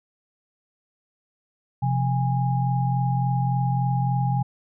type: tone cluster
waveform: sine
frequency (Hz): 130 / 173.5 / 820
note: C3 / F3 / G#5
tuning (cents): -11 / -11 / -22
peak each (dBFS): -21 / -29 / -27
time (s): 1.82-4.43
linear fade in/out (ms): 10
effects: none